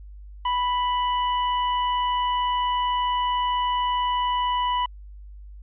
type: tone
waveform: 45% pulse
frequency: 987.8 Hz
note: B5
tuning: in tune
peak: -21 dBFS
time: 0.45-4.86 s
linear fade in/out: 5 ms
effects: added 50 Hz sine -39 dBFS peak until 5.62 s + resampled to 8000 Hz